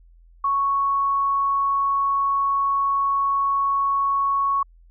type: tone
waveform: sine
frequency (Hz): 1108.7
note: C#6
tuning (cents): 0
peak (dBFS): -18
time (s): 0.44-4.63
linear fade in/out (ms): 5
effects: added 42 Hz sine -48 dBFS peak until 4.9 s